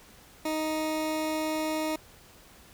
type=tone; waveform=20% pulse; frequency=312.2 Hz; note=D#4; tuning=6 cents sharp; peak=-23 dBFS; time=0.45-1.96 s; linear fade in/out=5 ms; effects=pink hiss -54 dBFS RMS until 2.73 s